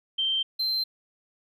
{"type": "tone pair in turn", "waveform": ["sine", "triangle"], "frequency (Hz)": [3136, 4117], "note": ["G7", "C8"], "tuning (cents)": [0, -29], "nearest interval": "perfect fourth", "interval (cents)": 471, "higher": "second", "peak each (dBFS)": -23, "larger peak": "neither", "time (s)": [[0.18, 0.43], [0.59, 0.84]], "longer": "neither", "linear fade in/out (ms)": 10, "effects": []}